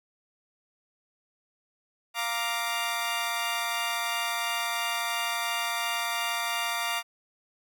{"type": "chord", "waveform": "15% pulse", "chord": "Bb major", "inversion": "second", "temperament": "equal", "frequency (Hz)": [698.5, 932.3, 1174.7], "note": ["F5", "Bb5", "D6"], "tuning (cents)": [0, 0, 0], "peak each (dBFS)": -26, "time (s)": [2.14, 7.03], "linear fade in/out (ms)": 50, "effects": []}